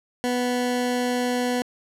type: tone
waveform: 20% pulse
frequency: 246.9 Hz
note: B3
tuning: in tune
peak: -17 dBFS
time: 0.24-1.62 s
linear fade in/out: 0 ms
effects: low-pass 12000 Hz 12 dB/octave